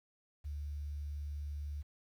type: tone with quantisation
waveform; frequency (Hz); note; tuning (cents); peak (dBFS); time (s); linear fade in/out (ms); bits
sine; 73; D2; -10; -38; 0.44-1.83; 20; 11
effects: none